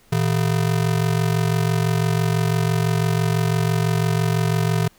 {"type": "ring-modulated tone", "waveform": "square", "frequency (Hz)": 138.59, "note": "C#3", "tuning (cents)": 0, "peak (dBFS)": -15, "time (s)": [0.12, 4.88], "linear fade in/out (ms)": 5, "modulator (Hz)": 23, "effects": ["pink hiss -55 dBFS RMS until 4.98 s"]}